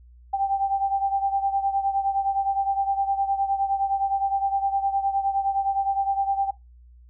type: beating tone pair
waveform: sine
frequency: 785 / 794.7 Hz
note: G5 / G5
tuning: +2 / +23 cents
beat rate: 9.7 Hz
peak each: -22 / -27 dBFS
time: 0.33-6.51 s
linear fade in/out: 10 ms
effects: noise-tail reverb RT60 0.2 s tail -20 dB re dry + added 60 Hz sine -47 dBFS peak until 7.09 s